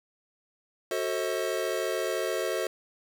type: chord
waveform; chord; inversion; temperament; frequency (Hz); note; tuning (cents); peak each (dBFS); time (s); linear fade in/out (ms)
square; F# diminished seventh; none; just; 370 / 444 / 532.8 / 639.4; F#4 / A4 / C5 / Eb5; 0 / +16 / +31 / +47; -34; 0.91-2.67; 2
effects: none